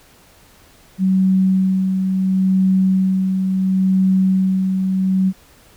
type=tone with tremolo; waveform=sine; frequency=188.9 Hz; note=F#3; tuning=36 cents sharp; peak=-11 dBFS; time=0.98-5.33 s; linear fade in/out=50 ms; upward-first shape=sine; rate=0.72 Hz; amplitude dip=40%; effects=pink hiss -49 dBFS RMS until 5.76 s